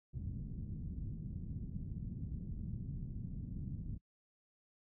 white low-pass noise, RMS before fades -43 dBFS, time 0.13-3.98 s, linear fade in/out 10 ms, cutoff 180 Hz, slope 24 dB/octave, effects noise-tail reverb RT60 0.1 s tail -24 dB re dry

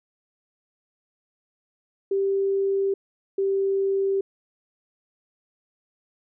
sine tone pair in turn, 392 / 390.6 Hz, G4 / G4, 0 / -6 cents, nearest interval unison, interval 6 cents, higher first, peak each -20 dBFS, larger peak neither, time 2.11-2.94 / 3.38-4.21 s, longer neither, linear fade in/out 5 ms, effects none

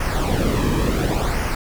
brown noise with flanger, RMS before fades -20 dBFS, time 0-1.55 s, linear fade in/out 5 ms, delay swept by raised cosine 0.25 to 1.45 ms, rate 0.7 Hz, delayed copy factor -0.6, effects none

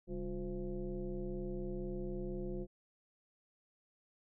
sine tone with frequency modulation, 194.1 Hz, G3, 17 cents flat, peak -37 dBFS, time 0.07-2.67 s, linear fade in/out 50 ms, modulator 162 Hz, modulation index 1.6, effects none

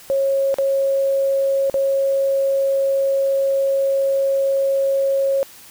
sine tone with dropouts, 546 Hz, C#5, 26 cents flat, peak -15 dBFS, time 0.1-5.43 s, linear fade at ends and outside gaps 0 ms, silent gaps 0.542-0.585 / 1.698-1.742 s, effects white hiss -43 dBFS RMS until 5.7 s

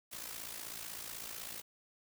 white noise with amplitude modulation, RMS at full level -42 dBFS, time 0.11-1.62 s, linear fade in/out 20 ms, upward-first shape sine, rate 56 Hz, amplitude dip 65%, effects none

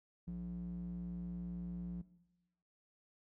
square tone with band-pass filter, 58.9 Hz, A#1, 19 cents sharp, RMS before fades -43 dBFS, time 0.27-2.02 s, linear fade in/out 10 ms, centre 160 Hz, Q 5.1, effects noise-tail reverb RT60 1.0 s tail -18 dB re dry

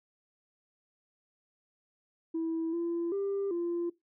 sine tone with pitch steps, 326.8 / 339.7 / 396.6 / 344 Hz, E4 / F4 / G4 / F4, -15 / -48 / +20 / -26 cents, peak -28 dBFS, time 2.34-3.9 s, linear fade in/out 10 ms, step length 390 ms, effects noise-tail reverb RT60 0.2 s tail -21 dB re dry + tanh soft clip ceiling -27 dBFS

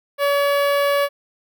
sawtooth tone with notch filter, 568 Hz, C#5, 42 cents sharp, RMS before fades -18 dBFS, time 0.18-1.09 s, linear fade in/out 50 ms, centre 6900 Hz, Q 0.61, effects none

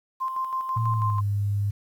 sine tone with tremolo, 1046.5 Hz, C6, in tune, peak -24 dBFS, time 0.2-1.21 s, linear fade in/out 20 ms, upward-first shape square, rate 6.1 Hz, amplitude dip 45%
sine tone with pitch glide, 113.4 to 101.61 Hz, A#2 to G#2, -47 to -37 cents, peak -22 dBFS, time 0.76-1.71 s, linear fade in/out 10 ms, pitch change -190 cents, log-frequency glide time 0.89-1.21 s
effects 9-bit

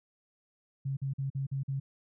sine tone bursts, 136.3 Hz, C#3, 29 cents flat, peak -30 dBFS, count 6, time 0.85-1.8 s, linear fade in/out 10 ms, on 120 ms, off 46 ms, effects none

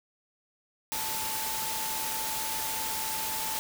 sine tone in noise, 880 Hz, A5, in tune, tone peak -37 dBFS, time 0.92-3.59 s, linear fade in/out 0 ms, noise white, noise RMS -33 dBFS, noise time 0.92-3.59 s, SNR -7 dB, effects none

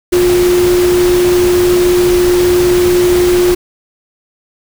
sine tone in noise, 356.7 Hz, F4, 37 cents sharp, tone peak -7 dBFS, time 0.12-3.55 s, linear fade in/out 10 ms, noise pink, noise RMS -19 dBFS, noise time 0.12-3.55 s, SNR +9 dB, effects none

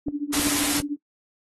sine tone with tremolo, 290.6 Hz, D4, 18 cents flat, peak -21 dBFS, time 0.06-0.97 s, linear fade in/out 10 ms, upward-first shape triangle, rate 13 Hz, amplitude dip 95%
clicks, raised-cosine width 2 ms, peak -18 dBFS, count 4, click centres 0.084 / 0.397 / 0.471 / 0.801 s
white noise, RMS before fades -24 dBFS, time 0.32-0.81 s, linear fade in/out 20 ms
effects noise-tail reverb RT60 0.1 s tail -19 dB re dry + AAC 32 kbps

